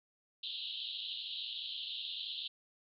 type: band-pass noise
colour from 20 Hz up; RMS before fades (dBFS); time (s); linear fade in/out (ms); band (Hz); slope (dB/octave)
white; -42; 0.43-2.48; 5; 2900 to 4100; 96
effects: none